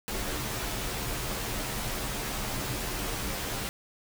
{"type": "noise with comb filter", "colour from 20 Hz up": "pink", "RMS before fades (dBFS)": -33, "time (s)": [0.08, 3.69], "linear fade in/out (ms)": 0, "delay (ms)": 12, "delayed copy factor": -0.65, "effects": []}